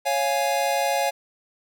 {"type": "chord", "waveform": "square", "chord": "Db major", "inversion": "none", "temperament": "equal", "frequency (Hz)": [554.4, 698.5, 830.6], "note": ["Db5", "F5", "Ab5"], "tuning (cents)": [0, 0, 0], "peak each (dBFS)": -26, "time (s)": [0.05, 1.11], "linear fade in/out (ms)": 20, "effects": []}